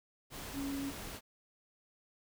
sine tone in noise, 277.2 Hz, C#4, in tune, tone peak -36 dBFS, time 0.53-0.93 s, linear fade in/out 50 ms, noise pink, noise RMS -45 dBFS, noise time 0.3-1.21 s, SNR +6 dB, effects none

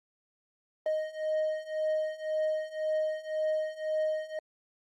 triangle beating tone pair, 621 / 622.9 Hz, D#5 / D#5, -3 / +2 cents, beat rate 1.9 Hz, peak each -31 / -29 dBFS, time 0.86-4.39 s, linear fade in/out 2 ms, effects Opus 32 kbps

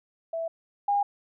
sine tone pair in turn, 659.3 / 810.8 Hz, E5 / G#5, 0 / -42 cents, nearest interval major third, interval 358 cents, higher second, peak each -28 / -21 dBFS, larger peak second, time 0.33-0.48 / 0.88-1.03 s, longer neither, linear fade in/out 5 ms, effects none

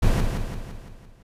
brown noise with echo, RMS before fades -18 dBFS, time 0.02-0.21 s, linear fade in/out 10 ms, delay 170 ms, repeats 6, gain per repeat -5 dB, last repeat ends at 1.23 s, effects resampled to 32000 Hz

